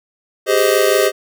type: chord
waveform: square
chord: Ab major seventh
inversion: third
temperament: just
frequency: 389.3 / 415.3 / 519.1 / 623 Hz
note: G4 / Ab4 / C5 / Eb5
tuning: -12 / 0 / -14 / +2 cents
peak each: -18 dBFS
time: 0.46-1.12 s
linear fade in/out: 50 ms
type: high-pass noise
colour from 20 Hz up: white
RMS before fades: -28 dBFS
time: 0.57-1.07 s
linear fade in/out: 5 ms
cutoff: 1700 Hz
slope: 48 dB/octave
effects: none